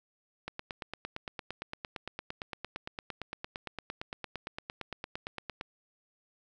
click train, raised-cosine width 0.3 ms, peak -21 dBFS, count 46, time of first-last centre 0.48-5.611 s, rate 8.77 Hz, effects none

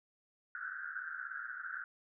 white band-pass noise, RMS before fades -43 dBFS, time 0.55-1.84 s, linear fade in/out 2 ms, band 1400 to 1600 Hz, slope 96 dB/octave, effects none

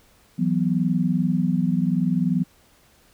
sine chord, E suspended second, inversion none, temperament just, 164.81 / 185.42 / 247.2 Hz, E3 / F#3 / B3, 0 / +4 / +2 cents, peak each -23 / -22 / -24 dBFS, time 0.38-2.44 s, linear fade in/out 20 ms, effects pink hiss -57 dBFS RMS until 3.13 s

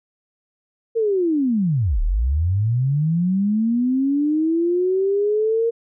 sine linear two-way sweep, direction down then up, 466.2 to 34.22 to 466.2 Hz, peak -16 dBFS, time 0.95-5.71 s, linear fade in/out 20 ms, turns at 2.01 s, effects none

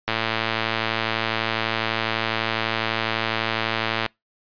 click train, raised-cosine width 0.3 ms, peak -6 dBFS, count 447, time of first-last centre 0.08-4.062 s, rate 112 Hz, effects noise-tail reverb RT60 0.2 s tail -26 dB re dry + resampled to 11025 Hz

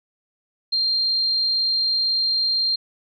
sine tone, 4186 Hz, C8, in tune, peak -18 dBFS, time 0.72-2.76 s, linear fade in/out 10 ms, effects none

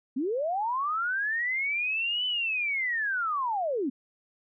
sine linear two-way sweep, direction up then down, 237.6 to 3025 to 237.6 Hz, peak -26 dBFS, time 0.16-3.9 s, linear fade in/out 10 ms, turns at 2.26 s, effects none

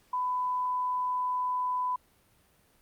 sine tone, 1000 Hz, B5, 21 cents sharp, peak -27 dBFS, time 0.13-1.96 s, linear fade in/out 5 ms, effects pink hiss -65 dBFS RMS until 2.81 s + Opus 48 kbps

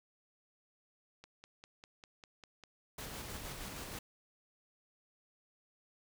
click train, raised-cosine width 0.2 ms, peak -35 dBFS, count 8, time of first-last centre 1.24-2.637 s, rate 5.01 Hz
pink noise with tremolo, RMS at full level -44 dBFS, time 2.98-3.99 s, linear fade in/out 5 ms, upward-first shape square, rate 6.4 Hz, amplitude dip 25%
effects none

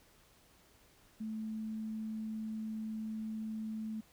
sine tone, 218.7 Hz, A3, 10 cents flat, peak -37 dBFS, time 1.2-4.01 s, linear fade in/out 10 ms, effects pink hiss -65 dBFS RMS until 4.12 s

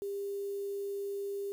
sine tone with quantisation, 399.8 Hz, G4, 34 cents sharp, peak -34 dBFS, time 0.02-1.52 s, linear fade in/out 0 ms, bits 9, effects none

